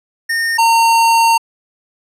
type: tone pair in turn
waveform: square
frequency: 1831 / 915.5 Hz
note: A#6 / A#5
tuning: -32 / -32 cents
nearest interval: octave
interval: 1200 cents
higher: first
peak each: -15 / -9 dBFS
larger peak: second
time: 0.29-0.58 / 0.58-1.38 s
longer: second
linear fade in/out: 10 ms
effects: low-pass 12000 Hz 12 dB/octave